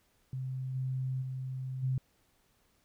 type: tone with level steps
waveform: sine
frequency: 130.4 Hz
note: C3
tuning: 5 cents flat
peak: -34 / -31 / -35 / -28 dBFS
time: 0.33-1.98 s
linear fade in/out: 2 ms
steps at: 0.74 / 1.21 / 1.82 s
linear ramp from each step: 20 ms
effects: pink hiss -71 dBFS RMS until 2.84 s

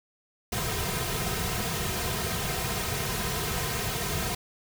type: noise with comb filter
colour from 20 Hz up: pink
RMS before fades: -30 dBFS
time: 0.52-4.35 s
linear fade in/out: 5 ms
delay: 3.5 ms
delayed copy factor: -1
effects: none

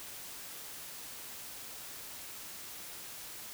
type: silence
effects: white hiss -46 dBFS RMS until 3.53 s

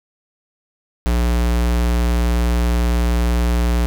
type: tone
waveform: square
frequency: 59.4 Hz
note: A#1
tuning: 33 cents sharp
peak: -15 dBFS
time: 1.06-3.86 s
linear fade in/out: 0 ms
effects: none

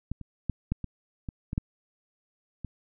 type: clicks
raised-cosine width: 5 ms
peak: -19 / -28 / -15 / -14 / -21 / -22 / -20 / -13 / -23 dBFS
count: 9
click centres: 0.116 / 0.213 / 0.497 / 0.72 / 0.843 / 1.288 / 1.531 / 1.579 / 2.647 s
effects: none

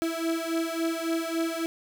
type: beating tone pair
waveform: 35% pulse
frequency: 327.5 / 331.1 Hz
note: E4 / E4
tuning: -11 / +8 cents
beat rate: 3.6 Hz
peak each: -28 dBFS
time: 0.02-1.66 s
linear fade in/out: 0 ms
effects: none

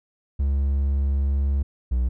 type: tone pair in turn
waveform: triangle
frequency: 69.3 / 61.74 Hz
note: C#2 / B1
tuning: 0 / 0 cents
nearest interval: major second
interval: 200 cents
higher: first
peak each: -17 dBFS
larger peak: neither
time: 0.39-1.63 / 1.91-2.09 s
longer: first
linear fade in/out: 10 ms
effects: none

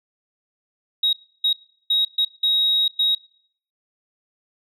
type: tone bursts at uneven times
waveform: sine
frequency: 3793 Hz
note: A#7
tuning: 29 cents sharp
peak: -15 dBFS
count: 6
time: 1.03-1.13 / 1.44-1.53 / 1.9-2.05 / 2.18-2.25 / 2.43-2.88 / 2.99-3.15 s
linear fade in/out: 5 ms
effects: noise-tail reverb RT60 0.6 s tail -21 dB re dry + tanh soft clip ceiling -11 dBFS

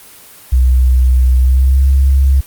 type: tone with pitch glide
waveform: sine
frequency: 63.4 to 67.56 Hz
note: B1 to C#2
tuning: +46 to -44 cents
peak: -6 dBFS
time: 0.52-2.41 s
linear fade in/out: 10 ms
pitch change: +110 cents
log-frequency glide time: 1.39-1.84 s
effects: white hiss -38 dBFS RMS until 2.46 s + Opus 24 kbps

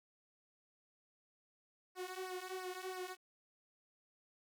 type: tone with flanger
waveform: sawtooth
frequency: 370 Hz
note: F#4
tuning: in tune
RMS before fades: -45 dBFS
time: 1.95-3.17 s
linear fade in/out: 50 ms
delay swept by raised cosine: 0.28 to 3.08 ms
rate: 3 Hz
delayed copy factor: -0.85
effects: none

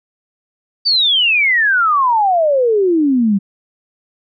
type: exponential sweep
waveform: sine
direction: down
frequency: 4685 to 190.3 Hz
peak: -10 dBFS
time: 0.85-3.39 s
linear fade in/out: 20 ms
effects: none

